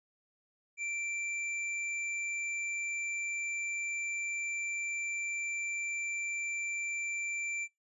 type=tone; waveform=square; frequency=2349 Hz; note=D7; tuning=in tune; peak=-35 dBFS; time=0.77-7.68 s; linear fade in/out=50 ms; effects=noise-tail reverb RT60 0.2 s tail -24 dB re dry + resampled to 24000 Hz